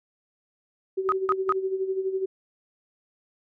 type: tone with tremolo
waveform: sine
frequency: 381.2 Hz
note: G4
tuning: 48 cents flat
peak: -22 dBFS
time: 0.97-2.26 s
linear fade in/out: 10 ms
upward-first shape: sine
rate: 12 Hz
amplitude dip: 65%
type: tone bursts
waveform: sine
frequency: 1258 Hz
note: D#6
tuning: 19 cents sharp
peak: -19 dBFS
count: 3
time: 1.09-1.523 s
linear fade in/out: 0 ms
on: 31 ms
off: 170 ms
effects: none